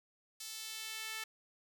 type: tone with high-pass filter sweep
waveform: sawtooth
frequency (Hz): 440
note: A4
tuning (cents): 0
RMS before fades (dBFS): -44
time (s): 0.4-1.24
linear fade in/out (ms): 5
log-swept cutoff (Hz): 4800 to 1900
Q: 1.1
effects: none